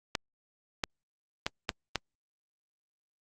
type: clicks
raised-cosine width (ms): 0.2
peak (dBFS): -11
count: 5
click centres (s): 0.152 / 0.838 / 1.465 / 1.692 / 1.957
effects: Opus 48 kbps